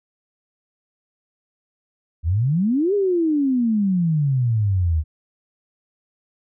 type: exponential two-way sweep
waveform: sine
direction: up then down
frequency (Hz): 75 to 416.5 to 75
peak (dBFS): -16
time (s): 2.23-5.04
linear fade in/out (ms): 50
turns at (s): 2.94
effects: none